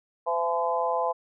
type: harmonic tone with a mistuned harmonic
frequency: 170 Hz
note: F3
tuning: 46 cents flat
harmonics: 3 / 4 / 5 / 6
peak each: -29 / -29 / -29 / -29 dBFS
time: 0.26-1.13 s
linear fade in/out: 20 ms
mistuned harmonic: 4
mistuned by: -19 cents
effects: none